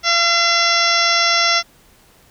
harmonic tone, 682 Hz, F5, 41 cents flat, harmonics 1 / 2 / 3 / 4 / 5 / 6 / 7 / 8 / 9, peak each -23 / -19 / -19 / -25 / -22 / -25 / -25 / -19 / -25 dBFS, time 0.03-1.63 s, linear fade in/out 50 ms, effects pink hiss -51 dBFS RMS until 2.3 s

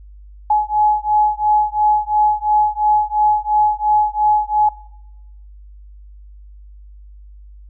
sine beating tone pair, 844 / 846.9 Hz, G#5 / G#5, +28 / +34 cents, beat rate 2.9 Hz, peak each -16 dBFS, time 0.5-4.69 s, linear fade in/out 5 ms, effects noise-tail reverb RT60 0.9 s tail -20 dB re dry + added 50 Hz sine -37 dBFS peak until 7.69 s

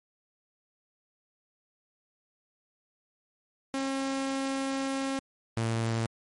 sawtooth tone pair in turn, 270 / 113.92 Hz, C#4 / A#2, -45 / -39 cents, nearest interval octave + minor third, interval 1494 cents, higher first, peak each -25 / -23 dBFS, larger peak second, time 3.74-5.19 / 5.57-6.06 s, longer first, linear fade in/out 0 ms, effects MP3 48 kbps

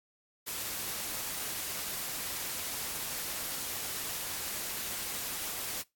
white noise, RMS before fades -37 dBFS, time 0.46-5.83 s, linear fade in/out 20 ms, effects noise-tail reverb RT60 0.2 s tail -21 dB re dry + AAC 64 kbps

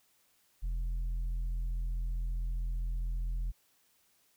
sine tone with tanh clipping, 42.34 Hz, E1, 47 cents sharp, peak -32 dBFS, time 0.62-3.52 s, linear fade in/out 20 ms, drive 4 dB, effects white hiss -70 dBFS RMS until 4.36 s

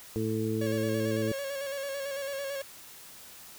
harmonic tone, 110 Hz, A2, in tune, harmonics 1 / 2 / 3 / 4, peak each -33 / -33 / -33 / -33 dBFS, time 0.16-1.32 s, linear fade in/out 0 ms
45% pulse tone with vibrato, 554 Hz, C#5, 1 cent flat, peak -33 dBFS, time 0.61-2.62 s, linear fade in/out 5 ms, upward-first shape square, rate 9 Hz, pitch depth 33 cents each way
effects white hiss -49 dBFS RMS until 3.58 s

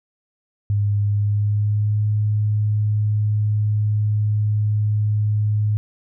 sine tone with pitch glide, 102.5 to 105.63 Hz, G#2 to G#2, -22 to +30 cents, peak -16 dBFS, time 0.7-5.77 s, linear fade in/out 0 ms, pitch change +52 cents, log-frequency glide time 1.04-2.04 s, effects none

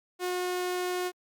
sawtooth tone, 361.3 Hz, F#4, 41 cents flat, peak -25 dBFS, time 0.19-1.12 s, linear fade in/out 50 ms, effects Opus 48 kbps

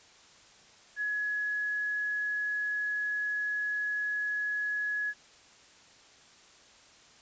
sine tone, 1686 Hz, G#6, 26 cents sharp, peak -29 dBFS, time 0.96-5.14 s, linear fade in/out 50 ms, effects white hiss -57 dBFS RMS until 7.21 s + resampled to 16000 Hz

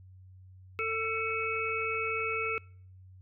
harmonic tone with a mistuned harmonic, 446.1 Hz, A4, 24 cents sharp, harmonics 1 / 3 / 5 / 6, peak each -35 / -35 / -35 / -35 dBFS, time 0.79-2.58 s, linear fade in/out 0 ms, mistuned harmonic 6, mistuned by -64 cents, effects noise-tail reverb RT60 0.6 s tail -26 dB re dry + added 93 Hz sine -50 dBFS peak until 3.21 s

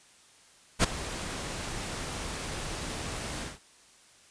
pink noise with ADSR envelope, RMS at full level -20 dBFS, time 0.79-3.59 s, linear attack 48 ms, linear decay 10 ms, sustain -16 dB, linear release 170 ms, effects white hiss -58 dBFS RMS until 4.3 s + resampled to 22050 Hz

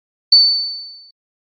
sine tone with exponential decay, 4513 Hz, C#8, 30 cents sharp, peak -3 dBFS, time 0.32-1.11 s, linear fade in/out 5 ms, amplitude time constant 170 ms, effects AAC 32 kbps

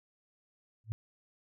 sine tone with exponential growth, 110 Hz, A2, in tune, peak -27 dBFS, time 0.84-0.92 s, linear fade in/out 0 ms, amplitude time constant 16 ms, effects none

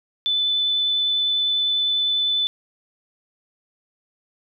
sine tone with vibrato, 3505 Hz, A7, 7 cents flat, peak -18 dBFS, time 0.26-2.47 s, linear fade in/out 0 ms, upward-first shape triangle, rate 10 Hz, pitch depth 8 cents each way, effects none

